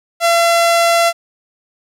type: tone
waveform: sawtooth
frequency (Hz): 679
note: F5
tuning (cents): -49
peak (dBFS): -6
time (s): 0.2-1.13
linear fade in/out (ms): 50
effects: low-pass 12000 Hz 12 dB/octave + 8-bit